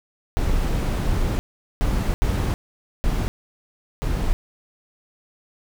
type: noise bursts at uneven times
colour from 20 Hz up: brown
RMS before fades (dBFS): -21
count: 5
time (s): 0.37-1.39 / 1.81-2.14 / 2.22-2.54 / 3.04-3.28 / 4.02-4.33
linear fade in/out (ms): 0
effects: none